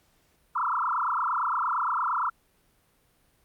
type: tone with frequency modulation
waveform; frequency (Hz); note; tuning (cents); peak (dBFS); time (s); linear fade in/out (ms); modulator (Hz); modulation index
sine; 1174.7; D6; 0; -24; 0.55-2.3; 10; 28.7; 7.5
effects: pink hiss -66 dBFS RMS until 3.44 s + Opus 48 kbps